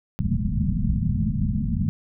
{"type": "low-pass noise", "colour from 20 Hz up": "white", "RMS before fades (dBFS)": -23, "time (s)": [0.19, 1.89], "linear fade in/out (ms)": 0, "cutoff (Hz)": 230, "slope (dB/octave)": 96, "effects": []}